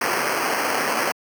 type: noise with sample-and-hold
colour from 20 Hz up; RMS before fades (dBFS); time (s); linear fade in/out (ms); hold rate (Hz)
blue; -22; 0.01-1.12; 5; 3675
effects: high-pass 300 Hz 12 dB/octave